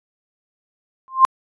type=tone with exponential growth; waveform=sine; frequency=1052 Hz; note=C6; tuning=9 cents sharp; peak=-3 dBFS; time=1.08-1.25 s; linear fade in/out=0 ms; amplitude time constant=35 ms; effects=resampled to 22050 Hz